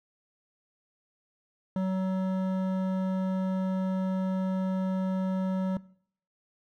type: tone with hard clipping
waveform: triangle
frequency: 188.1 Hz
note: F#3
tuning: 29 cents sharp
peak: -28 dBFS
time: 1.76-5.77 s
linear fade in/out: 2 ms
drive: 16 dB
effects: noise-tail reverb RT60 0.6 s tail -21 dB re dry